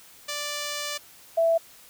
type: tone pair in turn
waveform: 5% pulse / sine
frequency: 587.3 / 662.1 Hz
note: D5 / E5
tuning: 0 / +7 cents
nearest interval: major second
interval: 207 cents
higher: second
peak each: -18 dBFS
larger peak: neither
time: 0.28-0.98 / 1.37-1.58 s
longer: first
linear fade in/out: 10 ms
effects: white hiss -51 dBFS RMS until 1.89 s